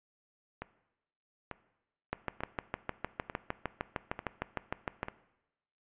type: two click trains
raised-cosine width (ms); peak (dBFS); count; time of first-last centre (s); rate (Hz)
0.5; -17 / -23; 20 / 6; 2.13-5.031 / 0.62-5.084; 6.55 / 1.12
effects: noise-tail reverb RT60 0.9 s tail -17 dB re dry + resampled to 8000 Hz